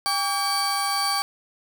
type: tone cluster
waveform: 35% pulse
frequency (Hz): 800 / 1145 / 4578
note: G5 / D6 / D8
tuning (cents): +35 / -44 / -45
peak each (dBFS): -25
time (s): 0.06-1.22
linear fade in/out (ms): 0
effects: none

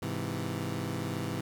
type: chord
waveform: 20% pulse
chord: Ab augmented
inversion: none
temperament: equal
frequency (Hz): 103.83 / 130.81 / 164.81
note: Ab2 / C3 / E3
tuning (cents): 0 / 0 / 0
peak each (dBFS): -32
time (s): 0.02-1.41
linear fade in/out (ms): 5
effects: none

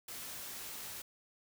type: noise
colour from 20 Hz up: white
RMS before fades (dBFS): -45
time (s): 0.08-1.02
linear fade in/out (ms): 5
effects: none

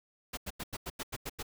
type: noise bursts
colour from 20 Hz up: pink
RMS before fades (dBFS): -38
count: 9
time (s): 0.33-1.429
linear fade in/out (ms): 10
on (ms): 43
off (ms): 89
effects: none

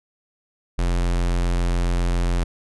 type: tone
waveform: square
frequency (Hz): 43.65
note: F1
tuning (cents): 0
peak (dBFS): -19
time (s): 0.78-2.44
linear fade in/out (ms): 10
effects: resampled to 24000 Hz

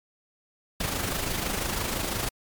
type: noise with amplitude modulation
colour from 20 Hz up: pink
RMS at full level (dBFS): -27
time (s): 0.8-2.29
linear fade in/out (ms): 5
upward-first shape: sine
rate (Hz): 25.9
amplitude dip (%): 50
effects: MP3 96 kbps

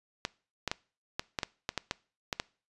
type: clicks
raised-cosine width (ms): 0.2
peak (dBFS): -13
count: 11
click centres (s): 0.251 / 0.677 / 0.715 / 1.195 / 1.388 / 1.432 / 1.691 / 1.777 / 1.911 / 2.328 / 2.399
effects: noise-tail reverb RT60 0.4 s tail -23 dB re dry + resampled to 24000 Hz

